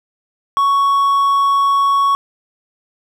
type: tone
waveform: triangle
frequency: 1113 Hz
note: C#6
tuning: 7 cents sharp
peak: -9 dBFS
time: 0.57-2.15 s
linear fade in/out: 0 ms
effects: none